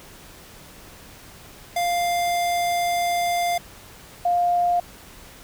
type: tone pair in turn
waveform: square / sine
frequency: 698.5 / 703.8 Hz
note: F5 / F5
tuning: 0 / +13 cents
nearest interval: unison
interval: 13 cents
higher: second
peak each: -21 / -17 dBFS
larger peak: second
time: 1.76-3.58 / 4.25-4.8 s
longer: first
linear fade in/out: 5 ms
effects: pink hiss -45 dBFS RMS until 5.43 s